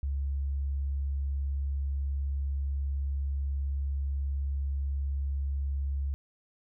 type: tone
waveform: sine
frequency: 69.3 Hz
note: C#2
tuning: in tune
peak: -28 dBFS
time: 0.03-6.14 s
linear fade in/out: 0 ms
effects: none